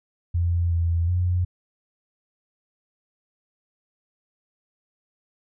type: tone with pitch steps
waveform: sine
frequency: 86 / 84.4 / 89.4 Hz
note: F2 / E2 / F2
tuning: -26 / +41 / +41 cents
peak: -19 dBFS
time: 0.34-1.45 s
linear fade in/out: 10 ms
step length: 370 ms
effects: none